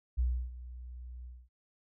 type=tone with ADSR envelope; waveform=sine; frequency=61.5 Hz; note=B1; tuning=7 cents flat; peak=-25 dBFS; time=0.17-1.49 s; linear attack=23 ms; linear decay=310 ms; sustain=-17 dB; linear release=240 ms; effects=none